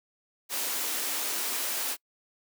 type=high-pass noise; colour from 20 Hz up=white; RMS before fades=-31 dBFS; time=0.49-1.97 s; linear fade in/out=50 ms; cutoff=240 Hz; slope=48 dB/octave; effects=noise-tail reverb RT60 0.1 s tail -26 dB re dry